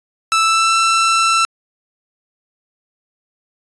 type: tone with pitch glide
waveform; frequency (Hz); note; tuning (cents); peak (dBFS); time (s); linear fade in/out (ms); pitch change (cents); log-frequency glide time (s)
sawtooth; 1318.5 to 1336.1; E6 to E6; 0 to +23; -8; 0.32-1.45; 0; +23; 0.43-0.76
effects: resampled to 22050 Hz